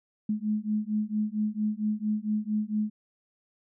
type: beating tone pair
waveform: sine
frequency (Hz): 210.6 / 215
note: G#3 / A3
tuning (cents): +24 / -40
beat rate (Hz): 4.4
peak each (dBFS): -29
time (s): 0.29-2.9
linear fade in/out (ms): 5
effects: none